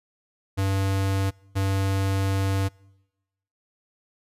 square tone pair in turn, 97.1 / 97.1 Hz, G2 / G2, -16 / -16 cents, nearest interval unison, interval 0 cents, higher neither, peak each -22 / -22 dBFS, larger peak neither, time 0.57-1.31 / 1.55-2.69 s, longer second, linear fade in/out 20 ms, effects noise-tail reverb RT60 1.0 s tail -26 dB re dry + resampled to 32000 Hz

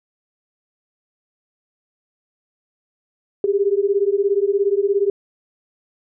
sine beating tone pair, 392 / 409 Hz, G4 / G#4, 0 / -26 cents, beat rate 17 Hz, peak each -18 dBFS, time 3.44-5.1 s, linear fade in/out 2 ms, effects none

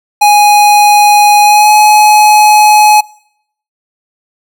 square tone with pitch glide, 830 to 845 Hz, G#5 to G#5, -1 to +30 cents, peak -3 dBFS, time 0.21-3.01 s, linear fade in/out 10 ms, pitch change +31 cents, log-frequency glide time 1.42-1.71 s, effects noise-tail reverb RT60 0.7 s tail -24 dB re dry

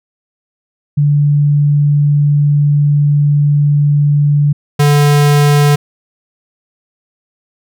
sine / square tone pair in turn, 145.7 / 145.7 Hz, D3 / D3, -13 / -13 cents, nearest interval unison, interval 0 cents, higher neither, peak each -7 dBFS, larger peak neither, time 0.97-4.53 / 4.79-5.76 s, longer first, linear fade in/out 10 ms, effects none

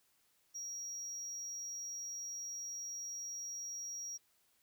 triangle tone, 5670 Hz, F8, 25 cents sharp, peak -40 dBFS, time 0.54-4.18 s, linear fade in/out 20 ms, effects white hiss -74 dBFS RMS until 4.62 s

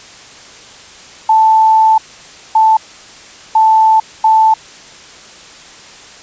sine tone bursts at uneven times, 880 Hz, A5, in tune, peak -5 dBFS, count 4, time 1.29-1.98 / 2.55-2.77 / 3.55-4 / 4.24-4.54 s, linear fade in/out 5 ms, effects white hiss -36 dBFS RMS until 6.22 s + resampled to 16000 Hz

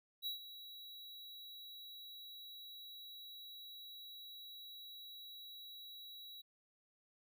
square tone with ADSR envelope, 3890 Hz, B7, 27 cents flat, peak -38 dBFS, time 0.22-6.42 s, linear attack 45 ms, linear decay 120 ms, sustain -13 dB, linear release 14 ms, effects none

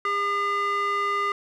square tone with band-pass filter, 404.3 Hz, G#4, 46 cents flat, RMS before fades -25 dBFS, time 0.05-1.32 s, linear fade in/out 2 ms, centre 1500 Hz, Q 9.5, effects none

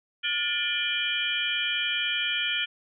sine tone cluster, 1431 / 1758 / 2394 / 3013 / 3243 Hz, F6 / A6 / D7 / F#7 / G#7, +42 / -2 / +33 / +31 / -42 cents, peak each -34 / -34 / -30 / -30 / -31 dBFS, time 0.23-2.66 s, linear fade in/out 20 ms, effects none

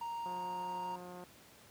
triangle tone, 932.3 Hz, A#5, in tune, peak -36 dBFS, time 0.01-0.96 s, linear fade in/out 5 ms
click train, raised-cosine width 1 ms, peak -36 dBFS, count 176, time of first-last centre 0.26-1.238 s, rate 179 Hz
effects pink hiss -59 dBFS RMS until 1.7 s + high-pass 100 Hz 12 dB/octave

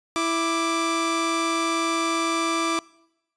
sawtooth tone pair together, 330.3 / 1177 Hz, E4 / D6, +4 / +3 cents, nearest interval octave + minor seventh, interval 2199 cents, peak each -21 dBFS, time 0.16-2.79 s, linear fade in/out 0 ms, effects noise-tail reverb RT60 0.9 s tail -24 dB re dry + resampled to 22050 Hz

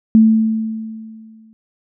sine tone with exponential decay, 221 Hz, A3, 8 cents sharp, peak -4 dBFS, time 0.15-1.53 s, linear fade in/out 0 ms, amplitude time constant 300 ms, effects none

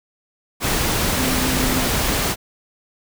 sine tone in noise, 257.1 Hz, C4, 30 cents flat, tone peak -23 dBFS, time 1.16-1.87 s, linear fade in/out 50 ms, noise pink, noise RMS -20 dBFS, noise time 0.6-2.36 s, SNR -6 dB, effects none

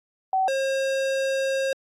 sine / square tone pair in turn, 760 / 537.4 Hz, F#5 / C5, +46 / +46 cents, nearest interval tritone, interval 600 cents, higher first, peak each -19 / -23 dBFS, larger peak first, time 0.33-0.48 / 0.48-1.73 s, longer second, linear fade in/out 2 ms, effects low-pass 8000 Hz 12 dB/octave + AAC 64 kbps

